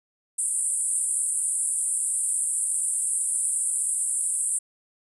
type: band-pass noise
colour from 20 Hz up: white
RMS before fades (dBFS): -26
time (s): 0.38-4.59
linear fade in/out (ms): 10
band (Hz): 8200 to 9900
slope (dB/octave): 96
effects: none